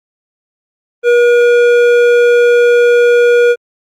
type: tone with hard clipping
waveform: triangle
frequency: 480 Hz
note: B4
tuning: 49 cents flat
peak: -7 dBFS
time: 1.03-3.56 s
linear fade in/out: 50 ms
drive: 14 dB
effects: Opus 32 kbps